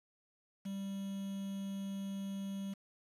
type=tone with quantisation; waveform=triangle; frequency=196 Hz; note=G3; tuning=in tune; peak=-36 dBFS; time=0.65-2.74 s; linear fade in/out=10 ms; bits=9; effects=resampled to 32000 Hz